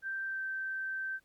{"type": "tone with pitch glide", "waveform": "sine", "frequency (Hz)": [1568, 1554.5], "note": ["G6", "G6"], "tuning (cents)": [0, -15], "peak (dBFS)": -34, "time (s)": [0.02, 1.2], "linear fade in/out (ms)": 50, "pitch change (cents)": -15, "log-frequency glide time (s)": [0.26, 0.41], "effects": ["pink hiss -73 dBFS RMS until 1.24 s", "Opus 48 kbps"]}